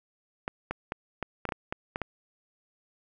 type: clicks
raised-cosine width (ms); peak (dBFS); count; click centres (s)
0.5; -16; 10; 0.479 / 0.71 / 0.921 / 1.227 / 1.453 / 1.49 / 1.522 / 1.725 / 1.959 / 2.017
effects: none